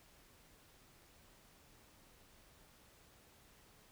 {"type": "silence", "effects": ["pink hiss -65 dBFS RMS until 3.91 s"]}